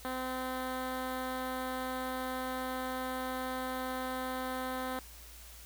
10% pulse tone with notch filter, 257.4 Hz, C4, 28 cents flat, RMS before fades -37 dBFS, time 0.05-4.99 s, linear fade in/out 0 ms, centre 6200 Hz, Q 0.69, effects added 58 Hz sine -52 dBFS peak until 5.65 s + white hiss -53 dBFS RMS until 5.65 s

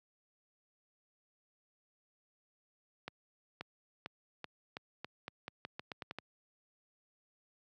accelerating click train, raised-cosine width 0.3 ms, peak -25 dBFS, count 14, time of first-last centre 3.08-6.186 s, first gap 530 ms, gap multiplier 0.85, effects high-pass 100 Hz 12 dB/octave

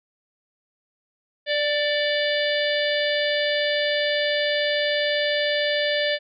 harmonic tone with a mistuned harmonic, 589 Hz, D5, 5 cents sharp, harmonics 1 / 3 / 4 / 5 / 6 / 7 / 8, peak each -23 / -26 / -33 / -30 / -29 / -36 / -35 dBFS, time 1.46-6.19 s, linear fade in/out 50 ms, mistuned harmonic 4, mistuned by -49 cents, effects none

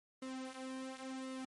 sawtooth tone with flanger, 261.6 Hz, C4, in tune, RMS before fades -45 dBFS, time 0.22-1.45 s, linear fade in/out 5 ms, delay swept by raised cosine 1.2 to 5.3 ms, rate 0.93 Hz, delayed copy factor -0.75, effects MP3 48 kbps

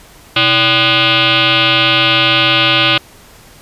sine tone with frequency modulation, 125.9 Hz, B2, 34 cents sharp, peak -8 dBFS, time 0.36-2.98 s, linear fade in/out 5 ms, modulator 451 Hz, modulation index 7.9, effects pink hiss -41 dBFS RMS until 3.61 s + resampled to 32000 Hz

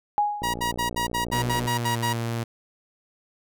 sine tone with exponential decay, 829 Hz, G#5, 3 cents flat, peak -16 dBFS, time 0.18-0.74 s, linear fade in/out 0 ms, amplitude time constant 120 ms
click train, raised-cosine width 2 ms, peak -20 dBFS, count 74, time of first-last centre 0.42-1.657 s, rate 59 Hz
sawtooth tone bursts, 955 Hz, A#5, 42 cents sharp, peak -20 dBFS, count 10, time 0.43-2.133 s, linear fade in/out 10 ms, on 110 ms, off 67 ms
sawtooth tone with pitch glide, 121.6 to 116.31 Hz, B2 to A#2, -26 to -3 cents, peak -22 dBFS, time 1.32-2.44 s, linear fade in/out 10 ms, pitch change -77 cents, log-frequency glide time 1.66-1.93 s
effects none

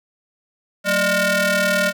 sawtooth ring-modulated tone, 411.8 Hz, G#4, 15 cents flat, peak -9 dBFS, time 0.84-1.93 s, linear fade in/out 50 ms, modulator 1010 Hz, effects none

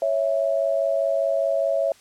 sine tone pair together, 554.4 / 659.3 Hz, C#5 / E5, 0 / 0 cents, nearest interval minor third, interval 300 cents, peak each -22 dBFS, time 0.02-1.92 s, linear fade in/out 2 ms, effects white hiss -53 dBFS RMS until 2 s + low-pass 9000 Hz 12 dB/octave

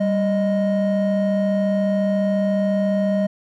triangle tone pair together, 196 / 622.3 Hz, G3 / D#5, 0 / 0 cents, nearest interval octave + minor sixth, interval 2000 cents, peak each -16 / -18 dBFS, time 0-3.27 s, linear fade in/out 10 ms, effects tanh soft clip ceiling -10 dBFS

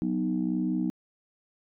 sine chord, B major, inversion second, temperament equal, 185 / 246.9 / 311.1 Hz, F#3 / B3 / D#4, 0 / 0 / 0 cents, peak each -29 dBFS, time 0.02-0.9 s, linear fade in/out 0 ms, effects tanh soft clip ceiling -17 dBFS

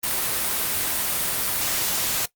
white noise, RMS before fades -24 dBFS, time 0.03-2.26 s, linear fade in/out 10 ms, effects noise-tail reverb RT60 0.1 s tail -18 dB re dry + Opus 32 kbps

